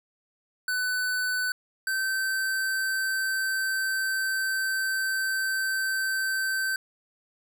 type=tone pair in turn; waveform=square; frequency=1500 / 1546.6 Hz; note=F#6 / G6; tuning=+23 / -24 cents; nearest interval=minor second; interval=53 cents; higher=second; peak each=-26 dBFS; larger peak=neither; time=0.68-1.52 / 1.87-6.76 s; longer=second; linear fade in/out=2 ms; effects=none